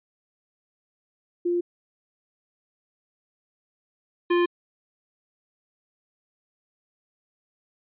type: tone pair in turn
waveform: sine / square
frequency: 349.2 / 349.2 Hz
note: F4 / F4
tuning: 0 / 0 cents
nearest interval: unison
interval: 0 cents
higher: neither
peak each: -21 / -19 dBFS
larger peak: second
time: 1.45-1.61 / 4.3-4.46 s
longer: neither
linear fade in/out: 10 ms
effects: resampled to 8000 Hz